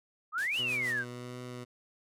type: exponential two-way sweep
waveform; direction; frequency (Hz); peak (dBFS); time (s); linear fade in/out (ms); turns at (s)
sine; up then down; 1188 to 3030 to 1496; -29; 0.32-1.05; 50; 0.59
type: noise with tremolo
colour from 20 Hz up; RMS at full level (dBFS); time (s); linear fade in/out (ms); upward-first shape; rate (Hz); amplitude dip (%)
white; -43; 0.38-0.99; 0; sine; 6.5; 85
type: tone with vibrato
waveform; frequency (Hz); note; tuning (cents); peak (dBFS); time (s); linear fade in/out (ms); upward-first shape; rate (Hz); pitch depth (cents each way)
15% pulse; 123.47; B2; 0; -34; 0.58-1.65; 20; triangle; 1.5; 18
effects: low-pass 11000 Hz 12 dB/octave